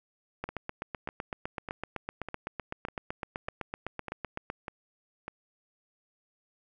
two click trains, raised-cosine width 0.5 ms, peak -19 / -22 dBFS, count 33 / 9, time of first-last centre 0.44-4.501 / 0.49-5.28 s, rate 7.88 / 1.67 Hz, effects none

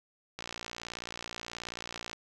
click train, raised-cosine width 0.2 ms, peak -21 dBFS, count 103, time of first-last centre 0.39-2.131 s, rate 58.6 Hz, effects none

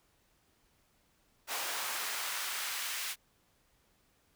pink noise with high-pass filter sweep, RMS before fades -37 dBFS, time 1.47-3.16 s, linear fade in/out 50 ms, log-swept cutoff 750 to 1900 Hz, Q 0.87, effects pink hiss -71 dBFS RMS until 4.35 s

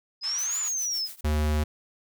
sine exponential two-way sweep, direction up then down, 4978 to 7120 to 4978 Hz, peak -26 dBFS, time 0.21-1.09 s, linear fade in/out 50 ms, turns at 0.59 s
pink band-pass noise, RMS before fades -43 dBFS, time 0.23-0.69 s, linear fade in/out 10 ms, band 1000 to 8000 Hz, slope 24 dB/octave
blue noise with tremolo, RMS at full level -39 dBFS, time 0.38-1.21 s, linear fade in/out 5 ms, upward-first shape triangle, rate 7.3 Hz, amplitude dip 95%
square tone, 75.8 Hz, D#2, 45 cents flat, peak -23 dBFS, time 1.24-1.64 s, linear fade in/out 10 ms
effects none

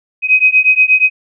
sine beating tone pair, 2517 / 2525.4 Hz, D#7 / D#7, +19 / +25 cents, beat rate 8.4 Hz, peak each -10 dBFS, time 0.22-1.1 s, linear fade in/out 50 ms, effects none

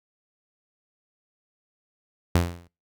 sawtooth tone with exponential decay, 86.5 Hz, F2, 16 cents flat, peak -11 dBFS, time 2.35-2.68 s, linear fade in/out 5 ms, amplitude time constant 70 ms, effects noise-tail reverb RT60 0.3 s tail -24 dB re dry

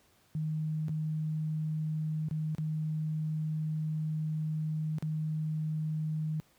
sine tone with dropouts, 155.56 Hz, D#3, in tune, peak -30 dBFS, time 0.35-6.4 s, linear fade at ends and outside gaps 0 ms, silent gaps 0.883-0.893 / 2.285-2.311 / 2.549-2.583 / 4.984-5.025 s, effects pink hiss -66 dBFS RMS until 6.58 s + high-pass 60 Hz 12 dB/octave

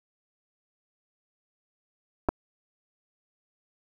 clicks, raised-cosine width 1 ms, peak -10 dBFS, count 2, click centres 2.287 / 2.29 s, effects 8-bit

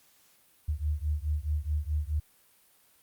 sine beating tone pair, 73.42 / 78.12 Hz, D2 / D#2, 0 / +8 cents, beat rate 4.7 Hz, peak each -30 / -31 dBFS, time 0.68-2.2 s, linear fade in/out 10 ms, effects white hiss -63 dBFS RMS until 3.02 s + Opus 48 kbps

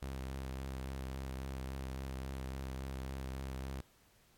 sawtooth tone with vibrato, 66.2 Hz, C2, 21 cents sharp, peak -36 dBFS, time 0.02-3.81 s, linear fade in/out 0 ms, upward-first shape sine, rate 3.6 Hz, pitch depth 26 cents each way, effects pink hiss -68 dBFS RMS until 4.37 s + AAC 64 kbps

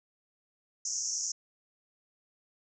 pink band-pass noise, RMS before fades -34 dBFS, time 0.85-1.32 s, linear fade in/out 5 ms, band 5500 to 7000 Hz, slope 96 dB/octave, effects none

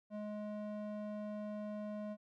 square tone with band-pass filter, 210 Hz, G#3, 19 cents sharp, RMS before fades -43 dBFS, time 0.1-2.17 s, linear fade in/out 50 ms, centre 440 Hz, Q 8.4, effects none

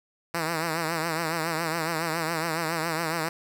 5% pulse tone with vibrato, 163.3 Hz, E3, 16 cents flat, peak -15 dBFS, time 0.34-3.29 s, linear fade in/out 5 ms, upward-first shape triangle, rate 7.2 Hz, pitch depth 100 cents each way, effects none

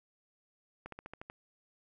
slowing click train, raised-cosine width 0.5 ms, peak -29 dBFS, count 7, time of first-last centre 0.86-1.299 s, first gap 63 ms, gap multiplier 1.06, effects none

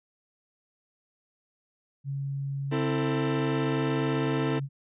sine tone, 138.59 Hz, C#3, in tune, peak -29 dBFS, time 2.04-4.69 s, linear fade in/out 50 ms
40% pulse chord, A minor, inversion first, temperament equal with one note detuned, 261.6 / 329.6 / 444.9 Hz, C4 / E4 / A4, 0 / 0 / +19 cents, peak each -30 dBFS, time 2.71-4.6 s, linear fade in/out 20 ms
effects resampled to 8000 Hz

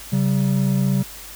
triangle tone pair together, 135.76 / 192 Hz, C#3 / G3, -36 / -36 cents, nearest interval tritone, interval 600 cents, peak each -17 dBFS, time 0.12-1.03 s, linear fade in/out 10 ms, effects added 50 Hz sine -44 dBFS peak until 1.35 s + white hiss -38 dBFS RMS until 1.35 s

